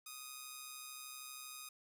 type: tone with amplitude modulation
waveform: 5% pulse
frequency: 1244 Hz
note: D#6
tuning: 1 cent flat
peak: -34 dBFS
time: 0.06-1.69 s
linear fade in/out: 5 ms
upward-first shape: sine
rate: 133 Hz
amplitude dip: 40%
effects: none